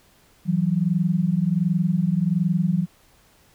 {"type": "tone pair together", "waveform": "sine", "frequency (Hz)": [164.15, 185.5], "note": ["E3", "F#3"], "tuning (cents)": [-7, 5], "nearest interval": "major second", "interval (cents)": 212, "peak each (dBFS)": -21, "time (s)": [0.45, 2.87], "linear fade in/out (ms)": 50, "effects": ["pink hiss -57 dBFS RMS until 3.54 s"]}